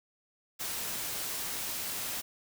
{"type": "noise", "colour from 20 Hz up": "white", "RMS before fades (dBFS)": -36, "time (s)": [0.59, 2.22], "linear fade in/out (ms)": 20, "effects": []}